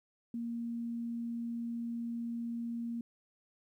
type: tone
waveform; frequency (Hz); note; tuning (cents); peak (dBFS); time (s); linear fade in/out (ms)
sine; 233.9; A#3; +6; -35; 0.34-3.01; 2
effects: 12-bit